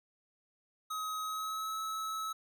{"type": "tone with pitch glide", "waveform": "square", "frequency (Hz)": [1268, 1296.9], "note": ["D#6", "E6"], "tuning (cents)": [32, -29], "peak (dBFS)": -36, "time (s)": [0.9, 2.33], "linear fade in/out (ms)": 10, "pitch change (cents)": 39, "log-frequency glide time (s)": [1.23, 1.75], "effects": []}